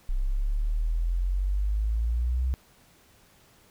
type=exponential sweep; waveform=sine; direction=up; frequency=31.8 to 65.41 Hz; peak=-23 dBFS; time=0.09-2.54 s; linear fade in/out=0 ms; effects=pink hiss -59 dBFS RMS until 3.7 s